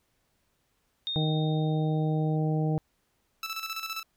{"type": "tone with exponential decay", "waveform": "sine", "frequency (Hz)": 3685, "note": "A#7", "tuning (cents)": -21, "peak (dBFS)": -28, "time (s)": [1.07, 2.36], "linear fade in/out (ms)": 0, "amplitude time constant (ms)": 280}
{"type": "harmonic tone", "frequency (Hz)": 155.56, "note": "D#3", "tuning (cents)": 0, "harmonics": [1, 2, 3, 4, 5], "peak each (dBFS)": [-25, -33, -35, -39, -38], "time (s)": [1.16, 2.78], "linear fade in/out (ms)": 0}
{"type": "tone with tremolo", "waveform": "15% pulse", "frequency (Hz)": 1318.5, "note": "E6", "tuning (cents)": 0, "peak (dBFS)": -25, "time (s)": [3.43, 4.03], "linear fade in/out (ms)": 2, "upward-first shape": "square", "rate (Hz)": 15, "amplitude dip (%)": 60}
{"effects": ["pink hiss -73 dBFS RMS until 4.16 s"]}